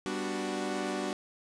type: chord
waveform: sawtooth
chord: G major seventh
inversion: none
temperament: equal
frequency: 196 / 246.9 / 293.7 / 370 Hz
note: G3 / B3 / D4 / F#4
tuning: 0 / 0 / 0 / 0 cents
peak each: -34 / -36 / -33 / -32 dBFS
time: 0.06-1.13 s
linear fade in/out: 0 ms
effects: resampled to 22050 Hz